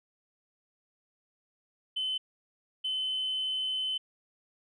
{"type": "tone pair in turn", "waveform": "sine", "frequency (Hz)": [3046, 3046], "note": ["F#7", "F#7"], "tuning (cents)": [50, 50], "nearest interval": "unison", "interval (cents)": 0, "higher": "neither", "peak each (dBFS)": -28, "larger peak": "neither", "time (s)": [[1.96, 2.18], [2.84, 3.98]], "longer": "second", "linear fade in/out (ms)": 10, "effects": ["tanh soft clip ceiling -25 dBFS"]}